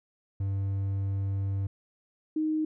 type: tone pair in turn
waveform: triangle / sine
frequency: 98 / 311.1 Hz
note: G2 / D#4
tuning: 0 / 0 cents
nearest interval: octave + minor sixth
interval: 2000 cents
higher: second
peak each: -25 dBFS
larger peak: neither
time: 0.4-1.67 / 2.36-2.65 s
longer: first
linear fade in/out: 5 ms
effects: none